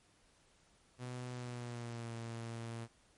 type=tone with pitch glide; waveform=sawtooth; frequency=124.5 to 115.49 Hz; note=B2 to A#2; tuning=+14 to -16 cents; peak=-38 dBFS; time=0.98-2.88 s; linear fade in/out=50 ms; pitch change=-130 cents; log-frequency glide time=1.31-2.13 s; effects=pink hiss -69 dBFS RMS until 3.17 s + MP3 48 kbps